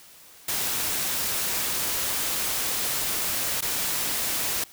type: noise with dropouts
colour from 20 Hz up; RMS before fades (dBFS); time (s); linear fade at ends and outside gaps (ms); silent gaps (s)
white; -27; 0.48-4.64; 5; 3.609-3.622
effects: white hiss -50 dBFS RMS until 4.72 s